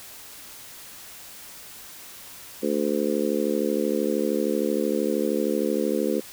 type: harmonic tone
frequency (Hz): 73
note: D2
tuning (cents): -10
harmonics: 3 / 4 / 5 / 6 / 7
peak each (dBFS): -28 / -28 / -28 / -28 / -28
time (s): 2.62-6.21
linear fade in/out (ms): 20
effects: white hiss -43 dBFS RMS until 6.32 s